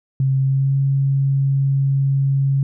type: tone with pitch glide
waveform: sine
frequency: 134.1 to 137.08 Hz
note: C3 to C#3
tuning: +43 to -19 cents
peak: -14 dBFS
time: 0.2-2.63 s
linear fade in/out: 2 ms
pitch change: +38 cents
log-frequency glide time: 0.4-0.76 s
effects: none